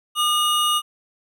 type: tone pair together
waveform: square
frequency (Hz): 1213 / 2885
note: D#6 / F#7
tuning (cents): -44 / -44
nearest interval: octave + minor third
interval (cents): 1500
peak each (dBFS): -21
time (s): 0.15-0.82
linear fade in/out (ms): 50
effects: none